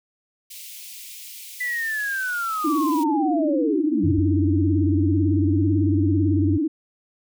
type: high-pass noise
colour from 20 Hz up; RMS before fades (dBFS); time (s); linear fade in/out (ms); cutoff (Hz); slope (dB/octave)
white; -39; 0.5-3.04; 10; 2200; 48
type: linear sweep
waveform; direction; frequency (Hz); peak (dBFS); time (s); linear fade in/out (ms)
sine; down; 2000 to 55; -23; 1.6-4.2; 10
type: tone with vibrato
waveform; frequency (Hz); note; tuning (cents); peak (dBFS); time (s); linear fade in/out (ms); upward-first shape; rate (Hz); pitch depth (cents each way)
sine; 304.6; D#4; -37; -19; 2.64-6.68; 10; sine; 18; 140
type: tone with pitch glide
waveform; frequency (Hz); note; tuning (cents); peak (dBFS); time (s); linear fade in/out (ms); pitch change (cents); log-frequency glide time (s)
sine; 92.5 to 95.49; F#2 to G2; 0 to -45; -19; 4.03-6.58; 20; +55; 4.83-5.76
effects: none